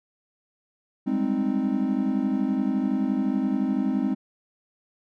triangle chord, Ab major seventh, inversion third, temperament equal, 196 / 207.7 / 261.6 / 311.1 Hz, G3 / Ab3 / C4 / Eb4, 0 / 0 / 0 / 0 cents, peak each -29 / -25 / -23 / -28 dBFS, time 1.06-4.15 s, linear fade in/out 20 ms, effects none

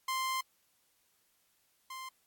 sawtooth tone pair in turn, 1046.5 / 1046.5 Hz, C6 / C6, 0 / 0 cents, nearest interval unison, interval 0 cents, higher neither, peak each -28 / -38 dBFS, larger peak first, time 0.08-0.41 / 1.9-2.09 s, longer first, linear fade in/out 5 ms, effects white hiss -73 dBFS RMS until 2.26 s + AAC 64 kbps

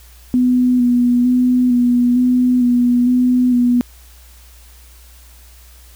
sine tone with vibrato, 246.9 Hz, B3, in tune, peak -10 dBFS, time 0.34-3.81 s, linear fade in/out 0 ms, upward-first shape square, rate 1.1 Hz, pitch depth 21 cents each way, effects added 60 Hz sine -41 dBFS peak until 5.95 s + white hiss -47 dBFS RMS until 5.95 s

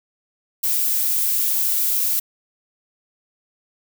violet noise, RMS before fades -20 dBFS, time 0.63-2.2 s, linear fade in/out 10 ms, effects none

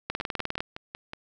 two click trains, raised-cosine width 0.3 ms, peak -13 / -20 dBFS, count 11 / 6, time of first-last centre 0.1-0.605 / 0.21-1.134 s, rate 19.8 / 5.41 Hz, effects none

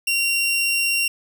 sawtooth tone, 2756 Hz, F7, 24 cents flat, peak -15 dBFS, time 0.07-1.08 s, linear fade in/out 5 ms, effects none

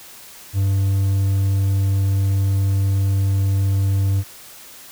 triangle tone, 97.7 Hz, G2, 5 cents flat, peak -13 dBFS, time 0.53-4.24 s, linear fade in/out 50 ms, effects white hiss -41 dBFS RMS until 4.91 s

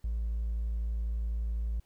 triangle tone with hard clipping, 56 Hz, A1, 31 cents sharp, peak -29 dBFS, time 0.04-1.8 s, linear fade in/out 5 ms, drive 2 dB, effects pink hiss -71 dBFS RMS until 1.85 s

